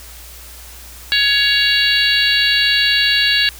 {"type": "harmonic tone", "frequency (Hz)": 559, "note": "C#5", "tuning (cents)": 14, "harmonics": [3, 4, 5, 6, 7, 8], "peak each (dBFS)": [-17, -23, -18, -22, -17, -20], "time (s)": [1.12, 3.49], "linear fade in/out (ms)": 0, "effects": ["added 60 Hz sine -38 dBFS peak until 3.59 s", "white hiss -38 dBFS RMS until 3.59 s"]}